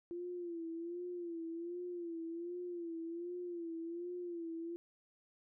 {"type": "tone with vibrato", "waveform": "sine", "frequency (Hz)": 342.3, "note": "F4", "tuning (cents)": -35, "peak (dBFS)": -40, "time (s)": [0.11, 4.76], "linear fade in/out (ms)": 0, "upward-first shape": "sine", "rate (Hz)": 1.3, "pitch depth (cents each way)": 70, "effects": []}